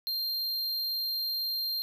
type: tone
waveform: square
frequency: 4186 Hz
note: C8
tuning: in tune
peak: -30 dBFS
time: 0.07-1.82 s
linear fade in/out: 0 ms
effects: none